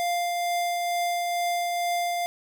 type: tone with tremolo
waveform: square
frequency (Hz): 698.5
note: F5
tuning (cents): 0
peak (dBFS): -24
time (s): 0-2.26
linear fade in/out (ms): 0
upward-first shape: triangle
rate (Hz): 2.2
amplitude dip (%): 25
effects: none